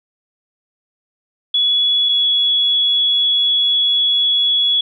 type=tone pair in turn; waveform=sine; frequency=3389 / 3374 Hz; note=G#7 / G#7; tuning=+34 / +27 cents; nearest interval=unison; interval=7 cents; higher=first; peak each=-12 dBFS; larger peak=neither; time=1.54-2.09 / 2.09-4.81 s; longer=second; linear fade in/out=5 ms; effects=none